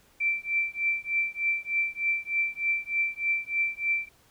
sine tone with tremolo, 2342 Hz, D7, 5 cents flat, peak -21 dBFS, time 0.2-4.09 s, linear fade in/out 10 ms, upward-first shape triangle, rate 3.3 Hz, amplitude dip 100%, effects pink hiss -61 dBFS RMS until 4.3 s

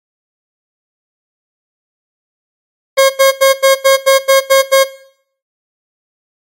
40% pulse tone bursts, 540 Hz, C#5, 45 cents flat, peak -3 dBFS, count 9, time 2.97-4.844 s, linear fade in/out 20 ms, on 130 ms, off 88 ms, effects noise-tail reverb RT60 0.6 s tail -17 dB re dry + MP3 64 kbps

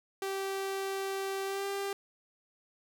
sawtooth tone with pitch glide, 388.8 to 396.3 Hz, G4 to G4, -14 to +19 cents, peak -29 dBFS, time 0.22-1.93 s, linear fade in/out 2 ms, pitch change +33 cents, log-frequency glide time 1.45-1.66 s, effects none

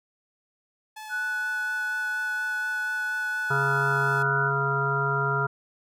sawtooth tone with vibrato, 859 Hz, A5, 42 cents flat, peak -34 dBFS, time 0.96-4.23 s, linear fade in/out 10 ms, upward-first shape sine, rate 4.2 Hz, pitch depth 12 cents each way
sine tone, 1480 Hz, F#6, in tune, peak -26 dBFS, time 1.09-4.52 s, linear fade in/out 50 ms
harmonic tone, 138.59 Hz, C#3, in tune, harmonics 1 / 3 / 5 / 7 / 9 / 10, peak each -28 / -31 / -35 / -31 / -33 / -26 dBFS, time 3.5-5.47 s, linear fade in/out 10 ms
effects none

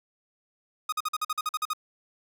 45% pulse tone bursts, 1244.5 Hz, D#6, in tune, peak -26 dBFS, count 11, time 0.89-1.734 s, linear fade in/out 5 ms, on 34 ms, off 47 ms, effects none

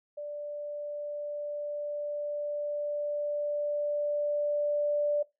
sine tone with level ramp, 587.3 Hz, D5, in tune, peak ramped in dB -35 to -24 dBFS, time 0.17-5.23 s, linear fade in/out 10 ms, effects noise-tail reverb RT60 0.2 s tail -20 dB re dry

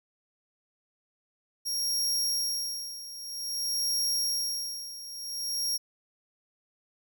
sawtooth tone with tremolo, 5588 Hz, F8, in tune, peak -23 dBFS, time 1.65-5.78 s, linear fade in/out 20 ms, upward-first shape sine, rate 0.52 Hz, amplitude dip 80%, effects none

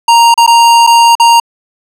square tone with dropouts, 932.3 Hz, A#5, in tune, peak -3 dBFS, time 0.08-1.4 s, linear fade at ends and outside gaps 5 ms, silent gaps 0.342-0.376 / 0.465-0.475 / 0.867-0.872 / 1.153-1.198 s, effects low-pass 10000 Hz 12 dB/octave

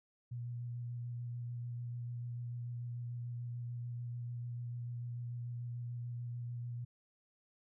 sine tone with vibrato, 120.3 Hz, B2, 45 cents flat, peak -39 dBFS, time 0.31-6.85 s, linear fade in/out 10 ms, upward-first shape square, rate 6.8 Hz, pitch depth 11 cents each way, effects none

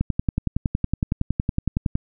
click train, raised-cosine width 5 ms, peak -8 dBFS, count 22, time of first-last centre 0.01-1.954 s, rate 10.8 Hz, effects none

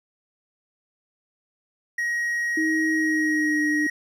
triangle tone, 1892 Hz, A#6, 25 cents sharp, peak -21 dBFS, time 1.98-3.9 s, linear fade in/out 5 ms
sine tone with pitch glide, 316.7 to 301.9 Hz, D#4 to D4, +31 to +48 cents, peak -22 dBFS, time 2.57-3.87 s, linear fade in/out 5 ms, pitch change -83 cents, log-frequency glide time 2.92-3.62 s
effects none

